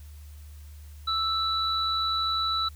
sine tone pair together, 1318.5 / 3946 Hz, E6 / B7, 0 / -2 cents, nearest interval octave + perfect fifth, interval 1898 cents, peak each -27 dBFS, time 1.07-2.69 s, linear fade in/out 10 ms, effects added 74 Hz sine -42 dBFS peak until 2.75 s + white hiss -58 dBFS RMS until 2.75 s

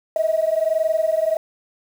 sine tone pair together, 628.6 / 650 Hz, D#5 / E5, +18 / -24 cents, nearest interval minor second, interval 58 cents, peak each -19 dBFS, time 0.16-1.37 s, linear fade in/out 2 ms, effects tanh soft clip ceiling -10 dBFS + 7-bit

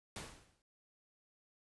pink noise with exponential decay, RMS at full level -42 dBFS, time 0.16-0.62 s, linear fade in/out 1 ms, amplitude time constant 100 ms, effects resampled to 24000 Hz

